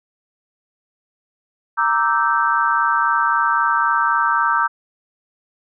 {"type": "chord", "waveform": "sine", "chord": "E half-diminished seventh", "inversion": "second", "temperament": "equal with one note detuned", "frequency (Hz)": [932.3, 1174.7, 1318.5, 1554.5], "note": ["Bb5", "D6", "E6", "G6"], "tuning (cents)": [0, 0, 0, -15], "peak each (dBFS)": -20, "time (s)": [1.77, 4.68], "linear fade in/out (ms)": 20, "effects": []}